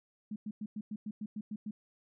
sine tone bursts, 211.9 Hz, G#3, 35 cents sharp, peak -36 dBFS, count 10, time 0.31-1.71 s, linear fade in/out 5 ms, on 50 ms, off 100 ms, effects none

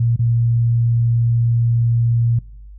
sine tone with dropouts, 117.1 Hz, A#2, 8 cents sharp, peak -13 dBFS, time 0-2.39 s, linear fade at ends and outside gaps 5 ms, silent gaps 0.162-0.192 s, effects noise-tail reverb RT60 0.6 s tail -21 dB re dry + added 50 Hz sine -35 dBFS peak until 2.78 s

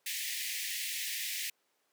pink high-pass noise, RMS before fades -37 dBFS, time 0.06-1.5 s, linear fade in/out 5 ms, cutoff 1800 Hz, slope 96 dB/octave, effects pink hiss -75 dBFS RMS until 1.92 s + high-pass 400 Hz 12 dB/octave

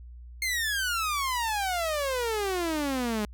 sawtooth exponential sweep, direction down, 2144 to 204.8 Hz, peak -23 dBFS, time 0.42-3.25 s, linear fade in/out 2 ms, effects added 60 Hz sine -42 dBFS peak until 3.33 s

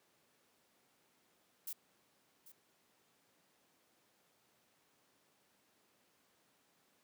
violet noise with echo, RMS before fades -43 dBFS, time 1.67-1.73 s, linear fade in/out 5 ms, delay 790 ms, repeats 1, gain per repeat -15 dB, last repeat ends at 2.52 s, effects pink hiss -73 dBFS RMS until 7.03 s + high-pass 200 Hz 12 dB/octave

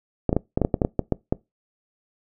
clicks, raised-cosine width 2 ms, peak -6 dBFS, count 12, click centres 0.293 / 0.329 / 0.366 / 0.575 / 0.617 / 0.649 / 0.742 / 0.818 / 0.849 / 0.993 / 1.123 / 1.325 s, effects noise-tail reverb RT60 0.2 s tail -22 dB re dry

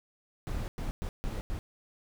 brown noise bursts at uneven times, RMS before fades -34 dBFS, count 5, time 0.47-0.68 / 0.78-0.91 / 1.02-1.09 / 1.24-1.41 / 1.5-1.59 s, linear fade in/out 0 ms, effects none

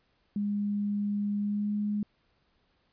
sine tone with pitch glide, 204.8 to 207.7 Hz, G#3 to G#3, -24 to 0 cents, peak -27 dBFS, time 0.36-2.03 s, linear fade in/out 2 ms, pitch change +24 cents, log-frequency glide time 1.39-1.73 s, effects pink hiss -71 dBFS RMS until 2.92 s + resampled to 11025 Hz

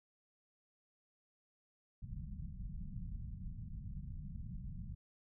pink low-pass noise, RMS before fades -45 dBFS, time 2.02-4.95 s, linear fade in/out 10 ms, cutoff 200 Hz, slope 48 dB/octave, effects none

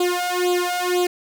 sawtooth tone with flanger, 357.4 Hz, F4, 40 cents sharp, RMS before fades -21 dBFS, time 0-1.07 s, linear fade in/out 5 ms, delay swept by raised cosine 0.26 to 1.46 ms, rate 2 Hz, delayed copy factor +1, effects none

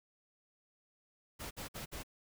pink noise bursts, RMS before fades -44 dBFS, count 4, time 1.39-2.035 s, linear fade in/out 20 ms, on 120 ms, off 55 ms, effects none

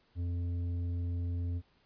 triangle tone with tanh clipping, 87.31 Hz, F2, in tune, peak -33 dBFS, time 0.15-1.62 s, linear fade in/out 50 ms, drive 12 dB, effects pink hiss -69 dBFS RMS until 1.85 s + resampled to 11025 Hz

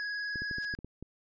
square tone with vibrato, 1663 Hz, G#6, 2 cents sharp, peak -34 dBFS, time 0-0.75 s, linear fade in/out 0 ms, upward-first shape square, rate 20 Hz, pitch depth 16 cents each way
clicks, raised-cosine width 3 ms, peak -29 dBFS, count 8, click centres 0.358 / 0.42 / 0.512 / 0.584 / 0.739 / 0.789 / 0.846 / 1.026 s
white noise with exponential growth, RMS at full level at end -46 dBFS, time 0.54-0.65 s, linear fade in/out 0 ms, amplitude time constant 22 ms
effects resampled to 16000 Hz

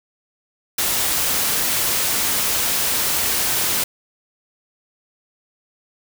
white noise, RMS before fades -20 dBFS, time 0.78-3.84 s, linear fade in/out 5 ms, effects none

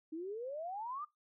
sine exponential sweep, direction up, 306.5 to 1244.5 Hz, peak -39 dBFS, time 0.12-1.05 s, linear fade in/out 10 ms, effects noise-tail reverb RT60 0.2 s tail -21 dB re dry

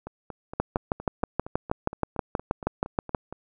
two click trains, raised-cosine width 1 ms, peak -22 / -9 dBFS, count 15 / 17, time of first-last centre 0.07-3.326 / 0.6-3.148 s, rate 4.3 / 6.28 Hz, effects none

